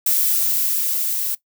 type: noise with level ramp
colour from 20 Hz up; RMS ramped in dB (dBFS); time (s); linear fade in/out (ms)
violet; -17 to -23; 0.06-1.35; 5
effects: noise-tail reverb RT60 0.1 s tail -18 dB re dry